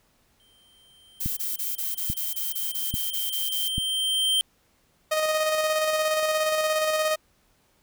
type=tone with exponential growth; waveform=square; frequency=3136 Hz; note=G7; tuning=in tune; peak=-20 dBFS; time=0.4-4.41 s; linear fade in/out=0 ms; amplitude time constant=870 ms
type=noise bursts; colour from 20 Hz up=violet; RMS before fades=-29 dBFS; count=13; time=1.2-3.686 s; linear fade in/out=10 ms; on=170 ms; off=23 ms
type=click train; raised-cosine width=5 ms; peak=-16 dBFS; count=4; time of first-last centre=1.26-3.781 s; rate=1.19 Hz
type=tone with tremolo; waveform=sawtooth; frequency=622.3 Hz; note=D#5; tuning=in tune; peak=-17 dBFS; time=5.11-7.16 s; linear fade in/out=10 ms; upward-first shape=square; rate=17 Hz; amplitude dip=30%
effects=pink hiss -65 dBFS RMS until 7.82 s